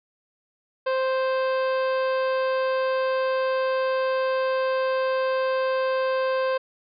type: harmonic tone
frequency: 523.3 Hz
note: C5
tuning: in tune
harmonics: 1 / 2 / 3 / 4 / 5 / 6 / 7 / 8 / 9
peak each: -22 / -29 / -33 / -45 / -39 / -45 / -47 / -49 / -46 dBFS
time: 0.86-6.58 s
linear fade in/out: 10 ms
effects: none